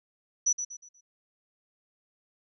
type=tone with echo; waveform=sine; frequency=5920 Hz; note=F#8; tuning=in tune; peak=-21 dBFS; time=0.46-0.53 s; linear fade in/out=10 ms; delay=120 ms; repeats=4; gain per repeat=-9 dB; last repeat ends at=1.01 s; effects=none